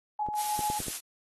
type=tone with tremolo; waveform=sine; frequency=843 Hz; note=G#5; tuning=26 cents sharp; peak=-28 dBFS; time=0.19-0.79 s; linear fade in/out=5 ms; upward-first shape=square; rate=6.7 Hz; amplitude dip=35%
type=clicks; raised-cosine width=2 ms; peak=-25 dBFS; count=5; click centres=0.287 / 0.592 / 0.701 / 0.803 / 0.883 s
type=noise; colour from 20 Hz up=blue; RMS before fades=-33 dBFS; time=0.35-1.01 s; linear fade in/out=50 ms
effects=AAC 32 kbps